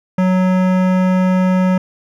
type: tone with hard clipping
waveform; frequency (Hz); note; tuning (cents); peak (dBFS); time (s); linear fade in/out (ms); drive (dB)
sine; 185; F#3; 0; -13; 0.18-1.78; 5; 17
effects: none